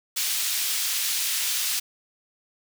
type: high-pass noise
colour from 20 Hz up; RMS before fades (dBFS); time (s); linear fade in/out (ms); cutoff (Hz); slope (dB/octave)
pink; -26; 0.16-1.8; 10; 3200; 12
effects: none